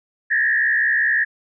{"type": "tone with frequency modulation", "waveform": "sine", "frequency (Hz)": 1777, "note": "A6", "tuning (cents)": 17, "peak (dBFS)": -15, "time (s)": [0.3, 1.25], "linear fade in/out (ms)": 20, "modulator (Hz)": 65.2, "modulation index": 1.7, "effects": []}